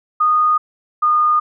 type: tone pair in turn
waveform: sine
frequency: 1233 / 1222.4 Hz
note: D#6 / D#6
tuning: -16 / -31 cents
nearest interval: unison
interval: 15 cents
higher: first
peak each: -11 dBFS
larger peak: neither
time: 0.2-0.58 / 1.02-1.4 s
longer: neither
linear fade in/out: 10 ms
effects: none